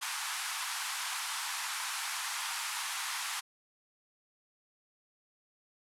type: band-pass noise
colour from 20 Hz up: pink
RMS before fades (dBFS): -37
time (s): 0.01-3.41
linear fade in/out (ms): 20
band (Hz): 860 to 12000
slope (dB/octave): 48
effects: none